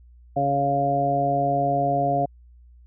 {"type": "harmonic tone", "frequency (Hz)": 140, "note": "C#3", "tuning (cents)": 18, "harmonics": [1, 2, 3, 4, 5], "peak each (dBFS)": [-28, -29, -32, -27, -21], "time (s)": [0.36, 2.26], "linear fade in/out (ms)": 10, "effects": ["added 60 Hz sine -47 dBFS peak until 2.86 s"]}